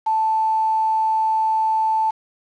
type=tone with quantisation; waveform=sine; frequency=880 Hz; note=A5; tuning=in tune; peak=-16 dBFS; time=0.06-2.11 s; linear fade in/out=10 ms; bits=6; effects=low-pass 4000 Hz 12 dB/octave